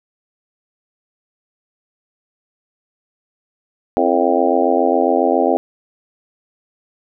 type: harmonic tone with a mistuned harmonic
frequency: 87.31 Hz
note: F2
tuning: in tune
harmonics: 3 / 4 / 5 / 6 / 7 / 8 / 9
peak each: -20 / -20 / -20 / -20 / -20 / -20 / -20 dBFS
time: 3.97-5.57 s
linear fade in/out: 0 ms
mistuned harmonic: 4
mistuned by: -68 cents
effects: none